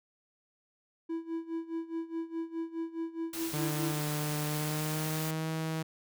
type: tone with tremolo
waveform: triangle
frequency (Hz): 329.3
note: E4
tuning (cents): -2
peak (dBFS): -29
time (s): 1.09-4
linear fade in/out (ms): 10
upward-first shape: sine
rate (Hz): 4.8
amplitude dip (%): 85
type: noise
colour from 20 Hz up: white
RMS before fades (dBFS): -40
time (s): 3.33-5.31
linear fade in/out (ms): 5
type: tone with pitch glide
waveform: sawtooth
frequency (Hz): 150 to 159.84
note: D3 to D#3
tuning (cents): +37 to +47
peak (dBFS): -28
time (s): 3.53-5.83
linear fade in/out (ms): 10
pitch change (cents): +110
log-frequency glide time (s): 4.46-5.49
effects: none